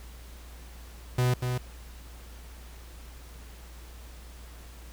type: tone with echo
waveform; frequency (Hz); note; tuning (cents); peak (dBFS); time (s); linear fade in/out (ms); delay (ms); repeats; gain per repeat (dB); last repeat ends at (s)
45% pulse; 125; B2; +21; -22; 1.18-1.34; 5; 240; 1; -5; 1.58
effects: added 59 Hz sine -44 dBFS peak until 4.92 s + pink hiss -52 dBFS RMS until 4.92 s